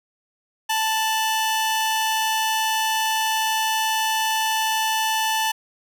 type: tone pair together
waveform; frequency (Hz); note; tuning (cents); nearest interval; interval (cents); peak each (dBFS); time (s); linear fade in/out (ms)
sawtooth; 880.8 / 2960; A5 / F#7; +2 / 0; octave + major sixth; 2098; -17 / -24; 0.69-5.52; 10
effects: none